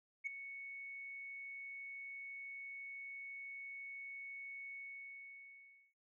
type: tone with ADSR envelope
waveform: sine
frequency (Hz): 2217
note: C#7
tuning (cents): 0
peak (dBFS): -34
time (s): 0.24-5.94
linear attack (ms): 28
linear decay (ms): 8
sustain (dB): -12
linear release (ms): 1200
effects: tanh soft clip ceiling -32 dBFS